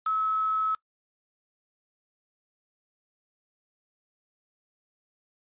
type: tone with quantisation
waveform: sine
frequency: 1293 Hz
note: E6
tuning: 34 cents flat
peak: -24 dBFS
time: 0.06-0.75 s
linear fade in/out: 5 ms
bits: 6
effects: noise-tail reverb RT60 0.1 s tail -22 dB re dry + resampled to 8000 Hz